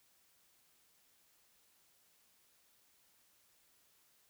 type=silence; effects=white hiss -71 dBFS RMS until 4.29 s